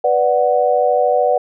sine chord, B minor, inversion none, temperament equal, 493.9 / 587.3 / 740 Hz, B4 / D5 / F#5, 0 / 0 / 0 cents, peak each -16 dBFS, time 0.04-1.38 s, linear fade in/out 5 ms, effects none

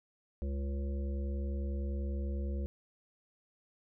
harmonic tone, 69.3 Hz, C#2, in tune, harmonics 1 / 3 / 5 / 7 / 8, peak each -33 / -43 / -47 / -50 / -51 dBFS, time 0.42-2.66 s, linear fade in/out 0 ms, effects none

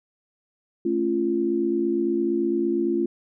sine chord, A augmented, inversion none, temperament just, 220 / 275 / 343.8 Hz, A3 / C#4 / E#4, 0 / -14 / -27 cents, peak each -28 / -27 / -22 dBFS, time 0.85-3.06 s, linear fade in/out 5 ms, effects none

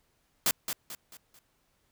white noise with echo, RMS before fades -25 dBFS, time 0.46-0.51 s, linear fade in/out 2 ms, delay 220 ms, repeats 4, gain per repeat -8 dB, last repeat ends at 1.39 s, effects pink hiss -72 dBFS RMS until 1.91 s

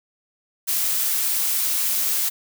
blue noise, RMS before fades -22 dBFS, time 0.67-2.3 s, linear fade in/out 20 ms, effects none

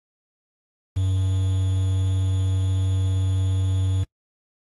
triangle tone with quantisation, 94.7 Hz, F#2, 41 cents sharp, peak -17 dBFS, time 0.96-4.04 s, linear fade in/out 10 ms, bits 7, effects noise-tail reverb RT60 0.1 s tail -25 dB re dry + AAC 32 kbps

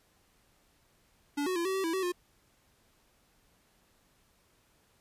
square tone with pitch steps, 287.6 / 369.5 / 340.3 / 380.7 / 383.9 / 329 / 379.5 / 355.4 Hz, D4 / F#4 / F4 / F#4 / G4 / E4 / F#4 / F4, -36 / -2 / -45 / +49 / -36 / -3 / +44 / +30 cents, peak -30 dBFS, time 1.37-2.122 s, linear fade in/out 10 ms, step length 94 ms, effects pink hiss -68 dBFS RMS until 5 s + resampled to 32000 Hz

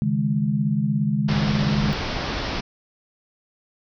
sine chord, C# suspended second, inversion none, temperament equal, 138.59 / 155.56 / 207.7 Hz, C#3 / D#3 / G#3, 0 / 0 / 0 cents, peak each -24 / -24 / -22 dBFS, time 0.02-1.93 s, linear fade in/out 0 ms
pink low-pass noise, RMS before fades -27 dBFS, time 1.28-2.61 s, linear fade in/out 10 ms, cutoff 5600 Hz, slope 96 dB/octave
effects none

